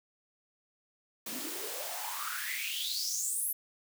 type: noise with high-pass filter sweep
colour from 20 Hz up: white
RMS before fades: -36 dBFS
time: 1.26-3.53 s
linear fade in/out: 5 ms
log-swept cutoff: 210 to 12000 Hz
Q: 8
effects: none